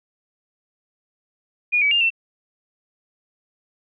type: tone with pitch steps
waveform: sine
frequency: 2443 / 2282 / 2806 / 2690 Hz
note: D#7 / C#7 / F7 / E7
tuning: -32 / +50 / +8 / +34 cents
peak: -15 dBFS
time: 1.72-2.104 s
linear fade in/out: 20 ms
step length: 96 ms
effects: none